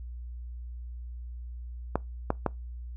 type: clicks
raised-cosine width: 1 ms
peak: -11 dBFS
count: 3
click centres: 1.956 / 2.304 / 2.463 s
effects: noise-tail reverb RT60 0.2 s tail -23 dB re dry + added 60 Hz sine -37 dBFS peak until 2.96 s